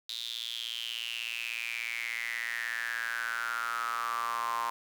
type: tone with high-pass filter sweep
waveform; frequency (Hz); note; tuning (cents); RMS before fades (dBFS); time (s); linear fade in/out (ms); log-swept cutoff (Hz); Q
sawtooth; 116.54; A#2; 0; -35; 0.09-4.7; 0; 3800 to 1000; 8.8
effects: 9-bit